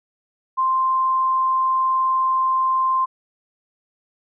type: tone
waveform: sine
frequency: 1046.5 Hz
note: C6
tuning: in tune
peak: -16 dBFS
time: 0.57-3.06 s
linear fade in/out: 20 ms
effects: none